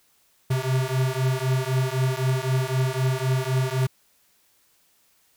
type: beating tone pair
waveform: square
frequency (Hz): 128.4 / 132.3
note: C3 / C3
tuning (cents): -32 / +20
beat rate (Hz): 3.9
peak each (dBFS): -25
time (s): 0.5-3.87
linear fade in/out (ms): 10
effects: white hiss -63 dBFS RMS until 5.36 s